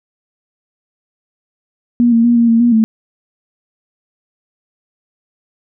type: tone with pitch steps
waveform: sine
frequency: 239.3 / 230.3 / 238.2 / 233.8 / 229 / 239.1 / 221.5 Hz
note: A#3 / A#3 / A#3 / A#3 / A#3 / A#3 / A3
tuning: +46 / -21 / +38 / +5 / -31 / +44 / +12 cents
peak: -7 dBFS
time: 2-2.84 s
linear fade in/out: 0 ms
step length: 120 ms
effects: none